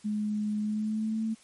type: tone with pitch glide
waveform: sine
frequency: 210.8 to 221.8 Hz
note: G#3 to A3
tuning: +26 to +14 cents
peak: -27 dBFS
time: 0.04-1.35 s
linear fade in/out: 20 ms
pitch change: +88 cents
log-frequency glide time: 0.6-1.24 s
effects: white hiss -58 dBFS RMS until 1.43 s + MP3 48 kbps